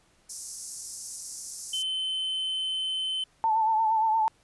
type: high-pass noise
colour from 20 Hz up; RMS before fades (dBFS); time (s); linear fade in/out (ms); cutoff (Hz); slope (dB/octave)
pink; -37; 0.29-1.83; 10; 5400; 48
type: tone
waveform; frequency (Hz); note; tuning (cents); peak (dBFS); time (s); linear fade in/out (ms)
triangle; 3064; G7; -40; -26; 1.73-3.24; 5
type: tone with vibrato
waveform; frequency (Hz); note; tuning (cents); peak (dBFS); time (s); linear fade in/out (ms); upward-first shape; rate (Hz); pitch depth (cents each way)
sine; 883; A5; +6; -21; 3.44-4.28; 0; triangle; 8.6; 56
effects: pink hiss -64 dBFS RMS until 4.43 s + resampled to 24000 Hz